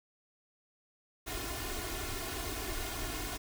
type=noise with comb filter; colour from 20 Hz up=pink; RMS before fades=-38 dBFS; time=1.26-3.38 s; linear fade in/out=20 ms; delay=2.8 ms; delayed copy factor=+0.9; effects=none